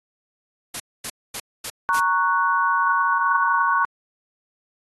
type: noise bursts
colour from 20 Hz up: white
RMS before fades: -30 dBFS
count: 5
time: 0.74-2 s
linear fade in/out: 5 ms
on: 60 ms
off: 240 ms
type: chord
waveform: sine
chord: F# major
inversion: first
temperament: equal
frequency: 932.3 / 1108.7 / 1480 Hz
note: A#5 / C#6 / F#6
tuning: 0 / 0 / 0 cents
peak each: -23 / -20 / -22 dBFS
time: 1.89-3.85 s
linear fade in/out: 0 ms
effects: AAC 32 kbps